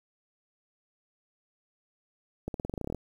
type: accelerating click train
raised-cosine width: 2 ms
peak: -20 dBFS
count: 13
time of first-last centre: 2.48-2.947 s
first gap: 62 ms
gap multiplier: 0.91
effects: 9-bit